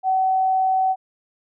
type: tone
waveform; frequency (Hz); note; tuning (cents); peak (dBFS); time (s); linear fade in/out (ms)
sine; 757; F#5; +39; -16; 0.03-0.96; 50
effects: none